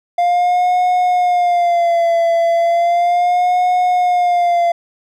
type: tone with vibrato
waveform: triangle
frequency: 698.5 Hz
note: F5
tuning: in tune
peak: -9 dBFS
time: 0.18-4.72 s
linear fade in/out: 5 ms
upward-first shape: sine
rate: 0.35 Hz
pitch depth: 64 cents each way
effects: none